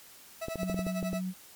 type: tone with tremolo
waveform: 40% pulse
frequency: 654 Hz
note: E5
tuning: 14 cents flat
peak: -32 dBFS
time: 0.41-1.21 s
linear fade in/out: 10 ms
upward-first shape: sine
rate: 11 Hz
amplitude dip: 85%
type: clicks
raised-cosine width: 2 ms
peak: -22 dBFS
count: 9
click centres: 0.484 / 0.557 / 0.632 / 0.698 / 0.744 / 0.792 / 0.867 / 1.028 / 1.131 s
type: tone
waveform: sine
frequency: 185 Hz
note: F#3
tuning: in tune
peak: -31 dBFS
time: 0.57-1.34 s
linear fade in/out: 50 ms
effects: white hiss -53 dBFS RMS until 1.55 s + MP3 96 kbps